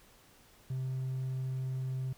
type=tone; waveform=triangle; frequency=130.5 Hz; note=C3; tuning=4 cents flat; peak=-30 dBFS; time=0.7-2.13 s; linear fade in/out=5 ms; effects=tanh soft clip ceiling -27 dBFS + pink hiss -61 dBFS RMS until 2.17 s